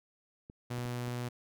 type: clicks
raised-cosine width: 3 ms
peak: -35 dBFS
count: 4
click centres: 0.499 / 0.783 / 0.855 / 1.08 s
type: tone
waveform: sawtooth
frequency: 122.1 Hz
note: B2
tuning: 19 cents flat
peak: -31 dBFS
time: 0.7-1.29 s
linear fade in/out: 10 ms
effects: none